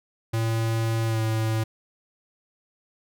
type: tone with pitch glide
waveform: square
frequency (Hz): 113.2 to 110.87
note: A2 to A2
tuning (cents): +50 to +14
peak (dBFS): -23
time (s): 0.33-1.64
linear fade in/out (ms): 10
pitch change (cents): -36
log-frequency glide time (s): 1.06-1.21
effects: none